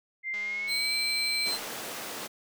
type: tone with pitch glide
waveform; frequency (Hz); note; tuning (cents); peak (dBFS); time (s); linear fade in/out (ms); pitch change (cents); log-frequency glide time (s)
sine; 2093 to 2322; C7 to D7; 0 to -20; -30; 0.23-1.52; 50; +180; 0.39-0.94
type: click train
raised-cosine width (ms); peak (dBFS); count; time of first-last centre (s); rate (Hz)
0.2; -30; 274; 0.34-1.665; 206
type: tone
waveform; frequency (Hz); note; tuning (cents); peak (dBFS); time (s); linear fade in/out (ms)
40% pulse; 4116; C8; -29; -27; 0.67-1.59; 50
type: high-pass noise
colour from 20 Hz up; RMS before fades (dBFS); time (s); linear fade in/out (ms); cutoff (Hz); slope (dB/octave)
pink; -38; 1.45-2.28; 20; 320; 12
effects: none